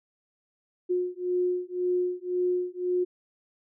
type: beating tone pair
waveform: sine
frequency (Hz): 359.2 / 361.1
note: F4 / F#4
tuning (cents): +49 / -42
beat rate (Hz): 1.9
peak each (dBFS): -28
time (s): 0.89-3.05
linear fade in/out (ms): 20
effects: none